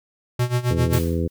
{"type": "tone with tremolo", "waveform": "square", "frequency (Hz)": 122.9, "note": "B2", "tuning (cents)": -8, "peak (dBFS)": -17, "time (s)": [0.39, 0.99], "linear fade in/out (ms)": 5, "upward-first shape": "sine", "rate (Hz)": 7.5, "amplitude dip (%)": 85}
{"type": "harmonic tone", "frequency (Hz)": 83.6, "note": "E2", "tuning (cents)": 25, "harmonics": [1, 2, 3, 4, 5, 6], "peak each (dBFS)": [-23, -26, -28, -29, -30, -31], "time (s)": [0.7, 1.28], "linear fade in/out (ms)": 10}
{"type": "noise with exponential decay", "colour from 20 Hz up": "white", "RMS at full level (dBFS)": -27, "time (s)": [0.93, 1.3], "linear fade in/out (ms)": 2, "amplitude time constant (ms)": 79}
{"effects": []}